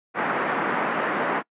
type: band-pass noise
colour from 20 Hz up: white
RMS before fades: -25 dBFS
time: 0.14-1.43 s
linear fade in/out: 50 ms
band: 180 to 1700 Hz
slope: 24 dB/octave
effects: noise-tail reverb RT60 0.1 s tail -25 dB re dry + resampled to 8000 Hz

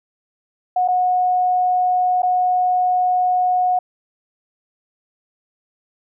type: tone with dropouts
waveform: sine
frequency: 729 Hz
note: F#5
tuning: 26 cents flat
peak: -14 dBFS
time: 0.76-3.79 s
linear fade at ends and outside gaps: 5 ms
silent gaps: 0.878-0.884 / 2.221-2.231 s
effects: none

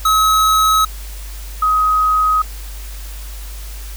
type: tone pair in turn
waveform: square / sine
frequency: 1282 / 1260.7 Hz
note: E6 / D#6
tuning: -49 / +22 cents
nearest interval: unison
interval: 29 cents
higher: first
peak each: -11 / -11 dBFS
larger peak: neither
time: 0.05-0.85 / 1.62-2.42 s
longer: neither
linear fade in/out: 5 ms
effects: added 50 Hz sine -27 dBFS peak until 3.96 s + white hiss -37 dBFS RMS until 3.96 s

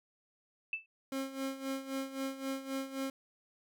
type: tone with exponential decay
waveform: sine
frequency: 2640 Hz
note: E7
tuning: 2 cents sharp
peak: -29 dBFS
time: 0.73-0.86 s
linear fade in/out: 2 ms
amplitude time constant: 28 ms
type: tone with tremolo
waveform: 30% pulse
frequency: 268.9 Hz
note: C4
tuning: 47 cents sharp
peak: -31 dBFS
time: 1.12-3.1 s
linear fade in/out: 2 ms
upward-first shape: sine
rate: 3.8 Hz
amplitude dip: 75%
effects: none

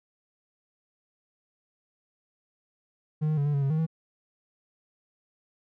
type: tone with pitch steps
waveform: triangle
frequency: 153.5 / 154.7 / 142.6 / 146.6 / 140.5 / 137 / 157 / 161.3 Hz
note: D#3 / D#3 / C#3 / D3 / C#3 / C#3 / D#3 / E3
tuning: -23 / -10 / +49 / -3 / +24 / -20 / +16 / -37 cents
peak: -21 dBFS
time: 3.21-3.866 s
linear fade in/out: 20 ms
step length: 82 ms
effects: none

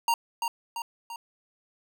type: tone with echo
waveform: square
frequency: 929 Hz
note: A#5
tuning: 6 cents flat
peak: -22 dBFS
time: 0.08-0.14 s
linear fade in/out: 2 ms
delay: 340 ms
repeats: 3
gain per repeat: -5 dB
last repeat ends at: 1.16 s
effects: none

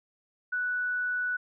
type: tone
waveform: sine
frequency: 1480 Hz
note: F#6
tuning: in tune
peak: -27 dBFS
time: 0.52-1.37 s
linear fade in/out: 10 ms
effects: none

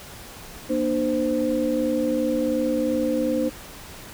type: tone cluster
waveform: sine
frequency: 237.8 / 300.6 / 518 Hz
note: A#3 / D4 / C5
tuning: +35 / +40 / -17 cents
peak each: -26 / -24 / -24 dBFS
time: 0.69-3.5 s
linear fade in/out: 20 ms
effects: pink hiss -41 dBFS RMS until 4.13 s

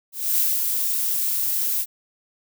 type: noise with ADSR envelope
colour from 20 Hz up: violet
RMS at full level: -19 dBFS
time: 0.12-1.86 s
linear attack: 260 ms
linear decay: 180 ms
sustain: -4 dB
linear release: 51 ms
effects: none

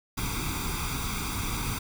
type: noise with comb filter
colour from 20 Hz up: pink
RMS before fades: -31 dBFS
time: 0.17-1.79 s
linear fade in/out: 10 ms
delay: 0.84 ms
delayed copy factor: +0.85
effects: none

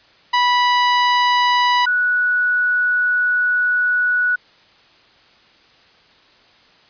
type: tone pair in turn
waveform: sawtooth / sine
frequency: 982 / 1471.3 Hz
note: B5 / F#6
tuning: -10 / -10 cents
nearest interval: perfect fifth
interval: 700 cents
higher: second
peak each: -9 / -14 dBFS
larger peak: first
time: 0.33-1.86 / 1.86-4.36 s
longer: second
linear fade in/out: 10 ms
effects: white hiss -51 dBFS RMS until 6.89 s + resampled to 11025 Hz

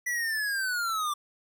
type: linear sweep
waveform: square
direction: down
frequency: 1975.5 to 1163 Hz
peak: -28 dBFS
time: 0.06-1.14 s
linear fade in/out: 10 ms
effects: none

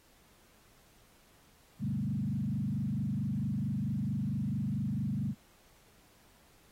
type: tone with frequency modulation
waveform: sine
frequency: 170.4 Hz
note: F3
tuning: 42 cents flat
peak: -30 dBFS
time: 1.79-5.35 s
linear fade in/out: 50 ms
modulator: 24.5 Hz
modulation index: 2.5
effects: pink hiss -64 dBFS RMS until 6.71 s + AAC 48 kbps

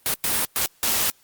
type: noise bursts at uneven times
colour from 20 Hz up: white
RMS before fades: -22 dBFS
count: 4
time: 0.06-0.14 / 0.24-0.45 / 0.56-0.66 / 0.83-1.1 s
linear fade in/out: 0 ms
effects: white hiss -58 dBFS RMS until 1.23 s + Opus 32 kbps

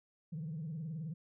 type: tone with vibrato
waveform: sine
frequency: 157.9 Hz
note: D#3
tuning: 26 cents sharp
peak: -37 dBFS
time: 0.32-1.14 s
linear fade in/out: 10 ms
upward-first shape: triangle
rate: 19 Hz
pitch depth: 190 cents each way
effects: tanh soft clip ceiling -35 dBFS

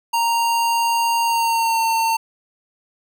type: tone with pitch glide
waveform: square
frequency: 929 to 905.7 Hz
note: A#5 to A5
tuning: -6 to +50 cents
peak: -17 dBFS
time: 0.13-2.17 s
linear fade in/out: 10 ms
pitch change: -44 cents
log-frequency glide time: 1.22-1.85 s
effects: none

